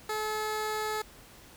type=tone; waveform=15% pulse; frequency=430 Hz; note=A4; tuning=40 cents flat; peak=-24 dBFS; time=0.09-1.02 s; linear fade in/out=5 ms; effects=pink hiss -53 dBFS RMS until 1.56 s